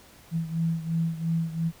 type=beating tone pair; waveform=sine; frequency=163.9 / 166.8 Hz; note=E3 / E3; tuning=-10 / +21 cents; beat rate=2.9 Hz; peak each=-26 / -30 dBFS; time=0.31-1.72 s; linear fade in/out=50 ms; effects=pink hiss -53 dBFS RMS until 1.8 s